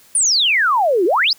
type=exponential two-way sweep; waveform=sine; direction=down then up; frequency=9870 to 329.2 to 5400 Hz; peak=-12 dBFS; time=0.15-1.33 s; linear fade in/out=2 ms; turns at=1.05 s; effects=white hiss -49 dBFS RMS until 1.38 s